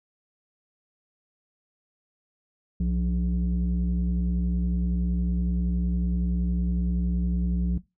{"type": "tone pair together", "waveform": "sine", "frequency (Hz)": [62.7, 177.34], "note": ["B1", "F3"], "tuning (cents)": [27, 27], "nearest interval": "octave + tritone", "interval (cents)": 1800, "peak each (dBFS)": -23, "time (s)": [2.8, 7.78], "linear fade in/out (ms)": 5, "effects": ["noise-tail reverb RT60 0.2 s tail -18 dB re dry", "tanh soft clip ceiling -19 dBFS"]}